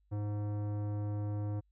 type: tone with tanh clipping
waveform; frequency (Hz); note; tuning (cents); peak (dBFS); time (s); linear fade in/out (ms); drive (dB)
sine; 103.83; G#2; 0; -35; 0.11-1.61; 20; 16
effects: added 50 Hz sine -68 dBFS peak until 1.71 s